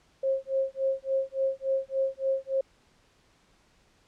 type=tone with tremolo; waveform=sine; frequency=536 Hz; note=C5; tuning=42 cents sharp; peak=-22 dBFS; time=0.23-2.61 s; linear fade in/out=5 ms; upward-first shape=sine; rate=3.5 Hz; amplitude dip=100%; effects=pink hiss -64 dBFS RMS until 4.07 s + low-pass 7000 Hz 12 dB/octave